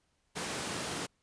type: high-pass noise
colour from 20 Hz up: pink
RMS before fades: -37 dBFS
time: 0.35-1.07 s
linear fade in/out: 20 ms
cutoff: 150 Hz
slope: 12 dB/octave
effects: pink hiss -75 dBFS RMS until 1.22 s + resampled to 22050 Hz